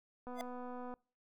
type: click train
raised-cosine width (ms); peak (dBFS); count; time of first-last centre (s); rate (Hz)
1; -34; 167; 0.27-0.939; 248
type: tone with exponential growth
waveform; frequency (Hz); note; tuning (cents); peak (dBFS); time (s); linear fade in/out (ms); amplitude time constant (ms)
square; 690; F5; -21; -36; 0.34-0.41; 0; 15
effects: noise-tail reverb RT60 0.4 s tail -26 dB re dry